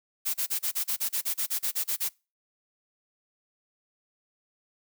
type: noise bursts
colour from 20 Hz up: blue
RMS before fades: -28 dBFS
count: 15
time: 0.25-2.092 s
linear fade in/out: 20 ms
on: 92 ms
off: 33 ms
effects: noise-tail reverb RT60 0.3 s tail -25 dB re dry